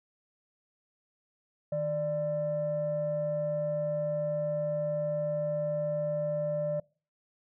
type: tone pair together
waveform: sine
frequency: 155.56 / 591.9 Hz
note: D#3 / D5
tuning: 0 / +13 cents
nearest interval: octave + major seventh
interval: 2313 cents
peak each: -34 / -28 dBFS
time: 1.72-6.8 s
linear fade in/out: 5 ms
effects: noise-tail reverb RT60 0.4 s tail -25 dB re dry + tanh soft clip ceiling -23 dBFS